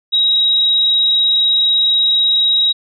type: tone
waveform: sine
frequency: 3819 Hz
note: A#7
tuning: 41 cents sharp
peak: -10 dBFS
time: 0.12-2.73 s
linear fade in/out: 20 ms
effects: none